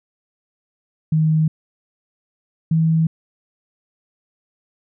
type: tone pair in turn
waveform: sine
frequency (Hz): 157.1 / 161.42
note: D#3 / E3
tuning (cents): +17 / -36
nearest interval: unison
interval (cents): 47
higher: second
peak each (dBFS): -13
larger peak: neither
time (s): 1.12-1.48 / 2.71-3.07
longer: neither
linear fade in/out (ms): 5
effects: none